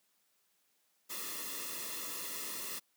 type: noise with comb filter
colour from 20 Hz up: white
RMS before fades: -41 dBFS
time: 1.09-2.8 s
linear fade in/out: 20 ms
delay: 1.3 ms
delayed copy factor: -1
effects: white hiss -75 dBFS RMS until 2.96 s + high-pass 150 Hz 12 dB/octave